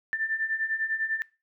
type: beating tone pair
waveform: sine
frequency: 1771 / 1781 Hz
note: A6 / A6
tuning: +11 / +21 cents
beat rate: 10 Hz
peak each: -32 / -28 dBFS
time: 0.13-1.22 s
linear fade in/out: 0 ms
effects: noise-tail reverb RT60 0.3 s tail -23 dB re dry